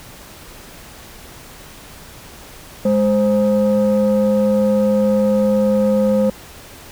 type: tone pair together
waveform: sine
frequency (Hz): 207.7 / 523.3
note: G#3 / C5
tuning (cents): 0 / 0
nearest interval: octave + major third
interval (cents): 1600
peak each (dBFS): -13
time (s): 2.85-6.3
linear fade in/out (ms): 5
effects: tanh soft clip ceiling -9 dBFS + pink hiss -39 dBFS RMS until 6.91 s